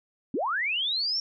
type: linear sweep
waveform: sine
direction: up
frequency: 207.7 to 5580 Hz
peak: -25 dBFS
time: 0.34-1.2 s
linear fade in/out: 2 ms
effects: none